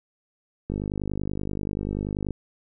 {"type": "click train", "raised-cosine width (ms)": 3, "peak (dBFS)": -16, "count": 82, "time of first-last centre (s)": [0.7, 2.307], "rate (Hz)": 50.4, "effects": []}